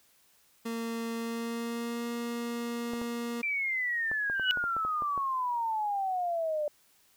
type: tone with pitch glide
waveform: 30% pulse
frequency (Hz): 229.6 to 236.1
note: A#3 to A#3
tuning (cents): -26 to +22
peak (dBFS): -30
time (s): 0.65-3.42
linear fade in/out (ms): 10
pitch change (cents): +48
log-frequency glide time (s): 1.15-2.09
type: clicks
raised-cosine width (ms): 1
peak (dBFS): -26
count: 11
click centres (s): 2.935 / 3.016 / 4.115 / 4.299 / 4.397 / 4.573 / 4.64 / 4.766 / 4.85 / 5.022 / 5.177
type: exponential sweep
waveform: sine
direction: down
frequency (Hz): 2367 to 587.3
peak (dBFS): -28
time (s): 3.43-6.68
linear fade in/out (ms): 2
type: tone with exponential growth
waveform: sine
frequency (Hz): 2926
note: F#7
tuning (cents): -20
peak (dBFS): -20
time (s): 4.35-4.51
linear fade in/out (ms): 0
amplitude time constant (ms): 34
effects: white hiss -65 dBFS RMS until 7.16 s